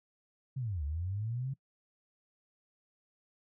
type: linear two-way sweep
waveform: sine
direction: down then up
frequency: 138.59 to 69.3 to 138.59 Hz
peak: -33 dBFS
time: 0.56-1.54 s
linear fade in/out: 10 ms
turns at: 0.84 s
effects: noise-tail reverb RT60 0.1 s tail -22 dB re dry